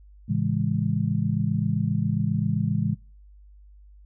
sine chord, A major seventh, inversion none, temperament just, 110 / 137.5 / 165 / 206.2 Hz, A2 / C#3 / E3 / G#3, 0 / -14 / +2 / -12 cents, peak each -27 dBFS, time 0.28-2.95 s, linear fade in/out 20 ms, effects noise-tail reverb RT60 0.4 s tail -25 dB re dry + added 50 Hz sine -47 dBFS peak until 4.05 s

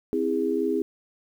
sine chord, C augmented, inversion none, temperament just, 261.6 / 327 / 408.8 Hz, C4 / E4 / G#4, 0 / -14 / -27 cents, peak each -28 / -27 / -25 dBFS, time 0.13-0.82 s, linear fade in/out 0 ms, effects 9-bit

